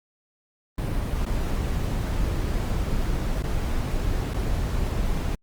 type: noise with dropouts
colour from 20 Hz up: brown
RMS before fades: -25 dBFS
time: 0.78-5.35 s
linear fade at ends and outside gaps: 2 ms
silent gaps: 1.252-1.263 / 3.425-3.438 / 4.336-4.343 s
effects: Opus 32 kbps